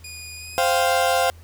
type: tone with pitch glide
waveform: 15% pulse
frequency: 2460 to 2528 Hz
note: D#7 to D#7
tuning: -20 to +27 cents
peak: -28 dBFS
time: 0.04-0.84 s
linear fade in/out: 5 ms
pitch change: +47 cents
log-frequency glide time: 0.36-0.64 s
type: chord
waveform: 35% pulse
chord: C suspended fourth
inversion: none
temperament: equal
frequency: 523.3 / 698.5 / 784 Hz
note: C5 / F5 / G5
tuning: 0 / 0 / 0 cents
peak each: -20 / -19 / -22 dBFS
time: 0.58-1.3 s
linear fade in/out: 0 ms
effects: added 83 Hz sine -43 dBFS peak until 1.43 s + pink hiss -54 dBFS RMS until 1.43 s